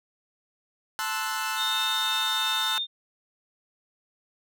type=chord; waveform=sawtooth; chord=F# half-diminished seventh; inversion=first; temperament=equal; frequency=880 / 1046.5 / 1318.5 / 1480 Hz; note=A5 / C6 / E6 / F#6; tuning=0 / 0 / 0 / 0 cents; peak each=-29 / -32 / -29 / -29 dBFS; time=0.99-2.78 s; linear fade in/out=0 ms
type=tone with pitch glide; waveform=sine; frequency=3656 to 3633 Hz; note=A#7 to A#7; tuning=-34 to -45 cents; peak=-26 dBFS; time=1.56-2.87 s; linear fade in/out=50 ms; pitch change=-11 cents; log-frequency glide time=1.84-2.65 s
effects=none